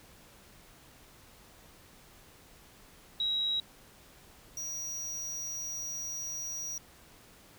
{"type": "tone pair in turn", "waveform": ["sine", "square"], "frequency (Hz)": [3851, 5770], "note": ["B7", "F#8"], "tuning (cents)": [-44, -44], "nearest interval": "perfect fifth", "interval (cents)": 700, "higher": "second", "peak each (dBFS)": [-28, -36], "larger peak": "first", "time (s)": [[3.2, 3.6], [4.57, 6.78]], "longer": "second", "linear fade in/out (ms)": 2, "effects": ["pink hiss -57 dBFS RMS until 7.58 s"]}